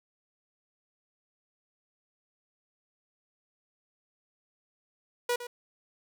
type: tone with echo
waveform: sawtooth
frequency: 484.5 Hz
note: B4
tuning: 33 cents flat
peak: -22 dBFS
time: 5.29-5.36 s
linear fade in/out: 5 ms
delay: 110 ms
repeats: 1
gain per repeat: -12 dB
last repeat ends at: 5.47 s
effects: none